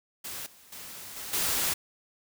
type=noise with level steps; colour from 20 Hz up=white; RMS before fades=-38 / -55 / -43 / -39 / -28 dBFS; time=0.24-1.74 s; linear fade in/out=10 ms; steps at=0.46 / 0.72 / 1.16 / 1.33 s; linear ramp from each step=5 ms; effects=none